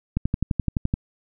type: click train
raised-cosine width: 5 ms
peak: -9 dBFS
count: 10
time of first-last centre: 0.17-0.939 s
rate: 11.7 Hz
effects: none